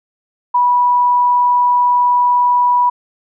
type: tone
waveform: sine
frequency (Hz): 979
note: B5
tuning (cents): -15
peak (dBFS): -9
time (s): 0.54-2.9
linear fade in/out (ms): 10
effects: none